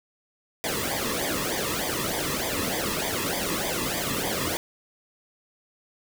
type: noise with flanger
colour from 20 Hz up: pink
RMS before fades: -28 dBFS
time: 0.64-4.57 s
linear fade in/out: 0 ms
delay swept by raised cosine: 0.72 to 1.36 ms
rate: 3.3 Hz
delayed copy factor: -0.85
effects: none